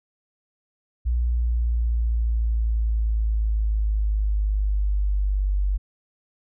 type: exponential sweep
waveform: sine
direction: down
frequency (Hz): 60 to 48.14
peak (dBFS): -19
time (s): 1.05-5.78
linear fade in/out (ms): 20
effects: none